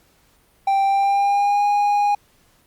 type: tone with pitch glide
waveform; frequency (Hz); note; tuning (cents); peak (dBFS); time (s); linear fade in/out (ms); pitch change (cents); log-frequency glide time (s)
triangle; 785 to 820.7; G5 to G#5; +2 to -21; -13; 0.67-2.15; 5; +77; 0.85-1.65
effects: pink hiss -58 dBFS RMS until 2.66 s + Opus 48 kbps